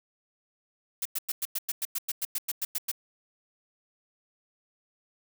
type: noise bursts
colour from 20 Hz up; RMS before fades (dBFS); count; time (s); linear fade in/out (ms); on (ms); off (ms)
blue; -30; 15; 1.02-2.916; 5; 34; 99
effects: none